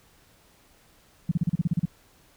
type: tone bursts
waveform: sine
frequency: 167.5 Hz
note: E3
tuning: 28 cents sharp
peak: -19 dBFS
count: 10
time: 1.29-1.855 s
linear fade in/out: 5 ms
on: 25 ms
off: 35 ms
effects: pink hiss -59 dBFS RMS until 2.36 s